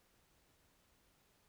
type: silence
effects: pink hiss -73 dBFS RMS until 1.48 s